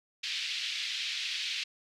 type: band-pass noise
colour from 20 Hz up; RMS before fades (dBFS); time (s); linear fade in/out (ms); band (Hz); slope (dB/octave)
white; -35; 0.23-1.64; 10; 2300 to 4200; 24
effects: none